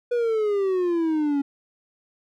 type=exponential sweep; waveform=triangle; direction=down; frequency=490 to 277.2 Hz; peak=-18 dBFS; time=0.11-1.42 s; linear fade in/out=10 ms; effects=none